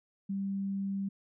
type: tone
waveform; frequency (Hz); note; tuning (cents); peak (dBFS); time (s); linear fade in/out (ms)
sine; 196.3; G3; +3; -31; 0.29-1.09; 10
effects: none